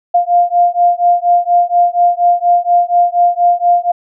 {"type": "beating tone pair", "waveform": "sine", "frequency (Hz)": [699, 703.2], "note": ["F5", "F5"], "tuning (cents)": [1, 12], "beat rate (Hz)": 4.2, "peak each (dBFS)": -11, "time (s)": [0.14, 3.92], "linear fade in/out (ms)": 10, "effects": []}